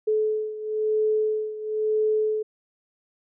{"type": "beating tone pair", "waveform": "sine", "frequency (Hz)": [430.7, 431.7], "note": ["A4", "A4"], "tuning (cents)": [-37, -33], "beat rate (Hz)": 1, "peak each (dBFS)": [-23, -27], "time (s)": [0.07, 2.43], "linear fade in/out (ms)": 10, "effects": []}